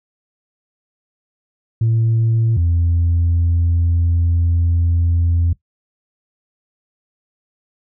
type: tone pair in turn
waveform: sine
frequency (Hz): 113.4 / 84.95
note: A#2 / F2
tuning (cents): -47 / -47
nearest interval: perfect fourth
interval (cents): 500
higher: first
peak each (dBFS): -11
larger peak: neither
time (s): 1.81-2.57 / 2.57-5.53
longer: second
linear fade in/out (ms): 5
effects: noise-tail reverb RT60 0.1 s tail -18 dB re dry + tanh soft clip ceiling -10 dBFS